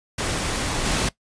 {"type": "noise with level steps", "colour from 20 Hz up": "pink", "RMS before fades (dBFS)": [-25, -22], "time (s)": [0.18, 1.09], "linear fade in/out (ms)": 5, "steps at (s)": 0.85, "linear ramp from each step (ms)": 5, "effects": ["noise-tail reverb RT60 0.1 s tail -19 dB re dry", "resampled to 22050 Hz"]}